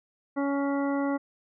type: harmonic tone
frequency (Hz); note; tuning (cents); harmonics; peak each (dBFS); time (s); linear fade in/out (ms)
280; C#4; +18; 1 / 2 / 3 / 4 / 5 / 7; -26 / -32 / -36 / -38 / -40 / -43; 0.36-1.18; 20
effects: none